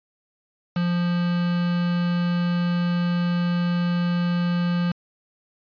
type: tone with quantisation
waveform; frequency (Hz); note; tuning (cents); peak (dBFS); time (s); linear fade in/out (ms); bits
triangle; 174.61; F3; 0; -18; 0.76-4.92; 5; 5
effects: resampled to 11025 Hz